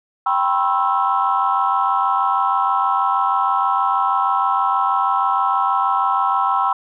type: chord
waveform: sine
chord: C major seventh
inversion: second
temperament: equal with one note detuned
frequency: 784 / 987.8 / 1074.1 / 1318.5 Hz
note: G5 / B5 / C6 / E6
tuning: 0 / 0 / +45 / 0 cents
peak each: -20 dBFS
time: 0.26-6.73 s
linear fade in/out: 5 ms
effects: tanh soft clip ceiling -6 dBFS